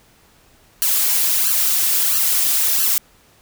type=noise with flanger; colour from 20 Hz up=blue; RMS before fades=-17 dBFS; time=0.82-2.98 s; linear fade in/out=0 ms; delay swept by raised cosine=0.67 to 5.07 ms; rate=1.5 Hz; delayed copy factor=+0.8; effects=pink hiss -53 dBFS RMS until 3.41 s